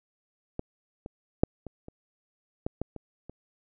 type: clicks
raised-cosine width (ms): 2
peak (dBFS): -18 / -25 / -6 / -25 / -29 / -16 / -17 / -26 / -28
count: 9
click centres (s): 0.594 / 1.061 / 1.435 / 1.667 / 1.884 / 2.665 / 2.816 / 2.963 / 3.296
effects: none